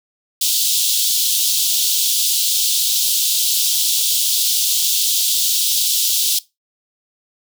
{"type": "high-pass noise", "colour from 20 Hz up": "pink", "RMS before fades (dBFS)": -17, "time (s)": [0.41, 6.39], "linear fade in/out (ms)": 5, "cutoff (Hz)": 3200, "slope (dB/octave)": 48, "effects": ["noise-tail reverb RT60 0.2 s tail -19 dB re dry"]}